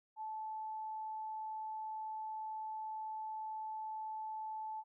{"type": "tone", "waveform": "sine", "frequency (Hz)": 871, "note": "A5", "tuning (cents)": -18, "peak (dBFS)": -40, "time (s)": [0.16, 4.84], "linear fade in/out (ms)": 50, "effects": []}